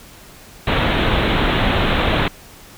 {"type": "low-pass noise", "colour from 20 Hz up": "pink", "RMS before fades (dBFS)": -17, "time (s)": [0.67, 2.28], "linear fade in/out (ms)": 2, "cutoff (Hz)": 3900, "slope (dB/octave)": 96, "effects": ["pink hiss -42 dBFS RMS until 2.77 s"]}